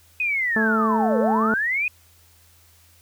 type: linear two-way sweep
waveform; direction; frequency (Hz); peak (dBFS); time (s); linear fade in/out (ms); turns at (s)
sine; down then up; 2528 to 450 to 2528; -20; 0.2-1.88; 2; 1.19
type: harmonic tone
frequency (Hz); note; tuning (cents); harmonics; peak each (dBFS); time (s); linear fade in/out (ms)
220.1; A3; +1; 1 / 2 / 3 / 4 / 5 / 6 / 7 / 8; -21 / -26 / -31 / -31 / -36 / -35 / -40 / -41; 0.56-1.54; 2
effects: added 84 Hz sine -56 dBFS peak until 3.01 s + white hiss -56 dBFS RMS until 3.01 s